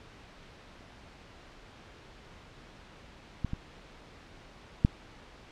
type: clicks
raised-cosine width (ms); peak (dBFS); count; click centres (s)
5; -17 / -21 / -8; 3; 3.447 / 3.534 / 4.849
effects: pink hiss -52 dBFS RMS until 5.51 s + low-pass 4000 Hz 12 dB/octave